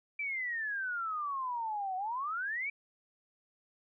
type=exponential two-way sweep; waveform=sine; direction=down then up; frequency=2349 to 733 to 2349 Hz; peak=-33 dBFS; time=0.19-2.7 s; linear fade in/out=5 ms; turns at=1.96 s; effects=none